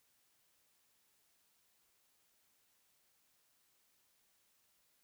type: silence
effects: white hiss -75 dBFS RMS until 5.03 s